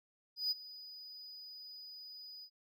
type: tone with ADSR envelope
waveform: triangle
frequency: 4961 Hz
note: D#8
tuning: 6 cents flat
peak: -29 dBFS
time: 0.36-2.5 s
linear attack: 150 ms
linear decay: 24 ms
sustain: -18 dB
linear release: 68 ms
effects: none